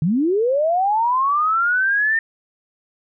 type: linear sweep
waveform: sine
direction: up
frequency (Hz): 143 to 1821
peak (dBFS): -15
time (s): 0.02-2.19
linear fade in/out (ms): 2
effects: none